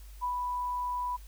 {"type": "tone with ADSR envelope", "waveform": "sine", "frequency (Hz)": 987.8, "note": "B5", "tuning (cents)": 0, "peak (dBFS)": -28, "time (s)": [0.21, 1.17], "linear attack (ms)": 29, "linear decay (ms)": 100, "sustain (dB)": -2, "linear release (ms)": 16, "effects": ["added 50 Hz sine -45 dBFS peak until 1.27 s", "white hiss -59 dBFS RMS until 1.27 s"]}